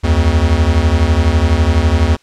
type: beating tone pair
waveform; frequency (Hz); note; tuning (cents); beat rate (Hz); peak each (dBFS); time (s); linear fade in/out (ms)
square; 74 / 86; D2 / F2; +14 / -26; 12; -13; 0.03-2.17; 20
effects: white hiss -52 dBFS RMS until 2.22 s + low-pass 6000 Hz 12 dB/octave